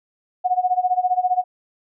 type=tone with tremolo; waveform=sine; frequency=731 Hz; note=F#5; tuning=21 cents flat; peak=-13 dBFS; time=0.44-1.44 s; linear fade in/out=20 ms; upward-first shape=sine; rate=15 Hz; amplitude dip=90%; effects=none